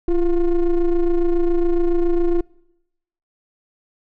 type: ring-modulated tone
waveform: triangle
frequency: 178.6 Hz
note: F3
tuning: 39 cents sharp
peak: -9 dBFS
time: 0.08-2.41 s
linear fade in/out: 5 ms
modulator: 165 Hz
effects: noise-tail reverb RT60 0.9 s tail -25 dB re dry